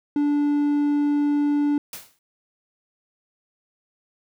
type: tone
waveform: triangle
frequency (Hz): 291.1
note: D4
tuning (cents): -15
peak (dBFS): -16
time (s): 0.16-1.78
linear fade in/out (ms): 2
type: noise with exponential decay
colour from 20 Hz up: white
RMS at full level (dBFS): -32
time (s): 1.93-2.19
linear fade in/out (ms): 2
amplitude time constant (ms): 56
effects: none